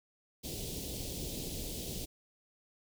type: band-stop noise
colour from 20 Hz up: pink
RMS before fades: -40 dBFS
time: 0.43-2.06 s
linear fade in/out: 20 ms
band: 560 to 3200 Hz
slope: 24 dB/octave
effects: none